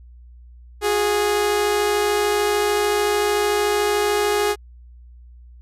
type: tone pair together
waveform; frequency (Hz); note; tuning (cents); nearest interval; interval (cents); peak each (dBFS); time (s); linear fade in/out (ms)
sawtooth; 361 / 414.5; F#4 / G#4; -43 / -3; major second; 240; -22 / -14; 0.81-4.56; 50
effects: added 60 Hz sine -41 dBFS peak until 5.61 s + resampled to 32000 Hz